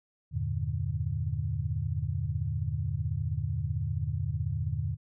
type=chord; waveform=sine; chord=E half-diminished seventh; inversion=none; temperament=equal; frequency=82.41 / 98 / 116.54 / 146.83 Hz; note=E2 / G2 / Bb2 / D3; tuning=0 / 0 / 0 / 0 cents; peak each=-34 dBFS; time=0.31-4.97 s; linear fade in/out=50 ms; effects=none